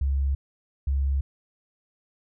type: tone pair in turn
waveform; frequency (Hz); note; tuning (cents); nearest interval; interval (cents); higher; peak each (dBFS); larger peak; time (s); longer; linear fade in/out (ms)
sine; 68.6 / 68.6; C#2 / C#2; -17 / -17; unison; 0; neither; -21 / -21; neither; 0.01-0.35 / 0.87-1.21; neither; 5
effects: none